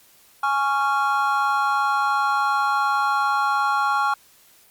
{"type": "chord", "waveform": "triangle", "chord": "Db major", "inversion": "second", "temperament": "just", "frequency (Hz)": [831.5, 1108.7, 1385.9], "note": ["Ab5", "Db6", "F6"], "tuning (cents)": [2, 0, -14], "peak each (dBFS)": -21, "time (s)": [0.43, 4.14], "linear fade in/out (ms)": 5, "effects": ["white hiss -54 dBFS RMS until 4.7 s", "Opus 48 kbps"]}